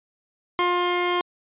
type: tone pair together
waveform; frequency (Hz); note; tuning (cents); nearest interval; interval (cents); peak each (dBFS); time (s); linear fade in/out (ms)
sawtooth; 354.4 / 1062; F4 / C6; +25 / +25; octave + perfect fifth; 1900; -19; 0.59-1.21; 0
effects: resampled to 8000 Hz